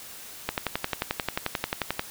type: click train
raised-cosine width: 0.3 ms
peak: -9 dBFS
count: 18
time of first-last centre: 0.49-1.994 s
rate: 11.3 Hz
effects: white hiss -43 dBFS RMS until 2.1 s